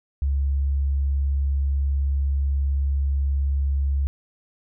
sine tone, 69.3 Hz, C#2, in tune, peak -19 dBFS, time 0.22-4.07 s, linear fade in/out 0 ms, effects none

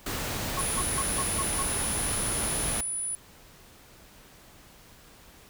pink noise, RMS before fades -32 dBFS, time 0.06-2.81 s, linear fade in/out 5 ms
sine tone bursts, 1090 Hz, C#6, 29 cents flat, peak -29 dBFS, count 6, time 0.57-1.628 s, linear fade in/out 5 ms, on 43 ms, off 160 ms
sine tone, 9956 Hz, D#9, in tune, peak -29 dBFS, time 0.59-3.15 s, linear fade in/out 0 ms
effects pink hiss -53 dBFS RMS until 5.49 s

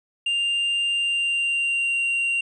triangle tone with pitch glide, 2794 to 2764 Hz, F7 to F7, 0 to -19 cents, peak -19 dBFS, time 0.26-2.41 s, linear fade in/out 5 ms, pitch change -19 cents, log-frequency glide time 0.9-1.99 s, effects resampled to 22050 Hz

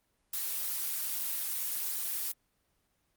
blue noise, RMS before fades -34 dBFS, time 0.33-2.32 s, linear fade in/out 5 ms, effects pink hiss -75 dBFS RMS until 3.16 s + Opus 24 kbps

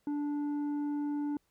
sine tone with tanh clipping, 291.9 Hz, D4, 10 cents flat, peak -32 dBFS, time 0.07-1.37 s, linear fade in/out 2 ms, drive 6 dB, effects pink hiss -75 dBFS RMS until 1.5 s

